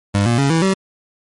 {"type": "tone with pitch steps", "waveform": "25% pulse", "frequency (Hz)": [100.5, 118.14, 138.88, 163.26, 191.92], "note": ["G2", "A#2", "C#3", "E3", "G3"], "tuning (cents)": [44, 24, 4, -16, -36], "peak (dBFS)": -9, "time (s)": [0.14, 0.74], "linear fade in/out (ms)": 10, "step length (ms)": 120, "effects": ["MP3 48 kbps"]}